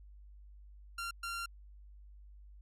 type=tone bursts at uneven times; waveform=sawtooth; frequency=1380 Hz; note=F6; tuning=21 cents flat; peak=-34 dBFS; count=2; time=0.98-1.11 / 1.23-1.46 s; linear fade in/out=5 ms; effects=added 50 Hz sine -52 dBFS peak until 2.61 s + low-pass 12000 Hz 12 dB/octave